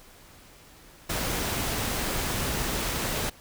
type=noise; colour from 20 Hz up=pink; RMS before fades=-29 dBFS; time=1.09-3.3 s; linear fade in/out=10 ms; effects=pink hiss -52 dBFS RMS until 3.4 s